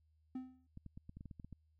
triangle tone with exponential decay, 257.4 Hz, C4, 28 cents flat, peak -36 dBFS, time 0.35-0.67 s, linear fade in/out 5 ms, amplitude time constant 69 ms
clicks, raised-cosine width 5 ms, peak -38 dBFS, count 11, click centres 0.774 / 0.863 / 0.975 / 1.094 / 1.17 / 1.209 / 1.257 / 1.312 / 1.398 / 1.446 / 1.527 s
effects added 78 Hz sine -70 dBFS peak until 1.79 s

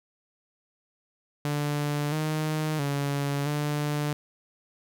sawtooth tone with pitch steps, 146.6 / 154.9 / 141.8 / 147.8 Hz, D3 / D#3 / C#3 / D3, -3 / -7 / +40 / +11 cents, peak -22 dBFS, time 1.45-4.13 s, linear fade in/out 0 ms, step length 670 ms, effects none

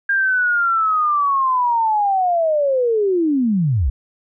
sine linear sweep, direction down, 1612 to 54 Hz, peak -14 dBFS, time 0.09-3.9 s, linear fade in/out 5 ms, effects none

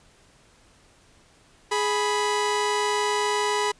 sawtooth tone pair together, 417.3 / 987 Hz, G#4 / B5, +8 / -1 cents, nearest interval octave + minor third, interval 1491 cents, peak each -21 dBFS, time 1.71-3.72 s, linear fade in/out 10 ms, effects pink hiss -57 dBFS RMS until 3.79 s + resampled to 22050 Hz

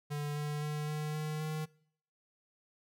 square tone with pitch steps, 146.83 / 148.45 / 150.09 / 151.74 / 153.42 / 155.11 Hz, D3 / D3 / D3 / D#3 / D#3 / D#3, 0 / +19 / +38 / -43 / -24 / -5 cents, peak -35 dBFS, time 0.1-1.66 s, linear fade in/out 20 ms, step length 260 ms, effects noise-tail reverb RT60 0.6 s tail -22 dB re dry

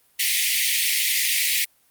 pink high-pass noise, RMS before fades -21 dBFS, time 0.19-1.65 s, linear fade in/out 10 ms, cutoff 1900 Hz, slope 96 dB/octave, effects white hiss -61 dBFS RMS until 1.9 s + Opus 32 kbps

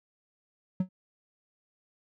triangle tone with exponential decay, 185 Hz, F#3, in tune, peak -19 dBFS, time 0.8-0.89 s, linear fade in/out 5 ms, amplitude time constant 18 ms, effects none

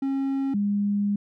triangle / sine tone pair in turn, 271.7 / 203.5 Hz, C#4 / G#3, -35 / -35 cents, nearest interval perfect fourth, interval 500 cents, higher first, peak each -21 dBFS, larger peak neither, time 0.02-0.54 / 0.54-1.16 s, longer second, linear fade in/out 5 ms, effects none

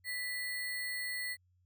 sine tone with sample-and-hold, 1975.5 Hz, B6, in tune, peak -35 dBFS, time 0.04-1.37 s, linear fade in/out 50 ms, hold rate 6300 Hz, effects added 90 Hz sine -68 dBFS peak until 1.65 s

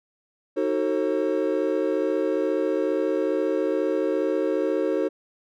triangle chord, D# diminished seventh, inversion none, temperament just, 311.1 / 373.4 / 448 / 537.6 Hz, D#4 / F#4 / A4 / C5, 0 / +16 / +31 / +47 cents, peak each -25 dBFS, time 0.56-5.09 s, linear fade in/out 20 ms, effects none

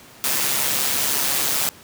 white noise with amplitude modulation, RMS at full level -19 dBFS, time 0.24-1.69 s, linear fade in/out 0 ms, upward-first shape sine, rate 139 Hz, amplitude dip 50%, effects pink hiss -45 dBFS RMS until 1.83 s + high-pass 100 Hz 12 dB/octave

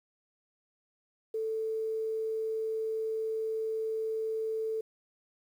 sine tone with quantisation, 441.9 Hz, A4, 7 cents sharp, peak -30 dBFS, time 1.34-4.81 s, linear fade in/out 5 ms, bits 10, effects none

